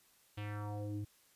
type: tone with low-pass filter sweep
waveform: square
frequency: 104.2 Hz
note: G#2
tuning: 6 cents sharp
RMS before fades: -41 dBFS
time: 0.37-1.05 s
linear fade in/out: 10 ms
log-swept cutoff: 3200 to 220 Hz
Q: 2.9
effects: white hiss -68 dBFS RMS until 1.35 s + resampled to 32000 Hz